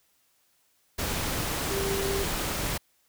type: tone in noise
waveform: sine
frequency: 393 Hz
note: G4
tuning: 4 cents sharp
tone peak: -29 dBFS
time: 1.7-2.24 s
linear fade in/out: 10 ms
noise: pink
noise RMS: -30 dBFS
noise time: 0.98-2.78 s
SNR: -2 dB
effects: white hiss -68 dBFS RMS until 3.08 s